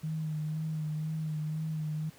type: tone with vibrato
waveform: sine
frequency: 155.56 Hz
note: D#3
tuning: in tune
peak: -31 dBFS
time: 0.03-2.1 s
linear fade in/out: 10 ms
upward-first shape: sine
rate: 2 Hz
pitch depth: 28 cents each way
effects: pink hiss -57 dBFS RMS until 2.18 s + high-pass 60 Hz 12 dB/octave